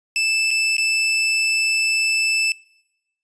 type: tone with dropouts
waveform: sawtooth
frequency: 2637 Hz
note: E7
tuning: in tune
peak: -14 dBFS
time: 0.16-2.52 s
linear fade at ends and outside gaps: 1 ms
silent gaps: 0.507-0.512 / 0.768-0.781 s
effects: noise-tail reverb RT60 0.9 s tail -24 dB re dry + resampled to 22050 Hz